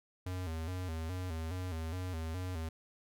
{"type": "tone with vibrato", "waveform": "square", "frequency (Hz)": 86, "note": "F2", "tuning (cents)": -26, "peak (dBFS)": -37, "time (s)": [0.26, 2.69], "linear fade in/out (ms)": 5, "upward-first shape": "square", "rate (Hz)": 2.4, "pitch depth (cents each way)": 110, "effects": []}